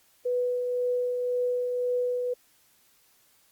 sine tone with tremolo, 493.9 Hz, B4, in tune, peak -23 dBFS, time 0.25-2.34 s, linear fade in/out 10 ms, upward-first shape triangle, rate 1.9 Hz, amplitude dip 35%, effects white hiss -63 dBFS RMS until 3.51 s + Opus 48 kbps

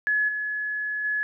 sine tone with level steps, 1700 Hz, G#6, 40 cents sharp, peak -20 / -26 / -23 dBFS, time 0.07-1.23 s, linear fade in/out 0 ms, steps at 0.28 / 1.04 s, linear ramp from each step 10 ms, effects none

